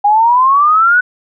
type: exponential sweep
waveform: sine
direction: up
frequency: 808 to 1500 Hz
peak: -6 dBFS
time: 0.04-1.01 s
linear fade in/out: 10 ms
effects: none